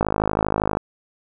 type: click train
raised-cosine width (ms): 1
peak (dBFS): -5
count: 41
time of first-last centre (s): 0.01-0.77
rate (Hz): 52.6
effects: none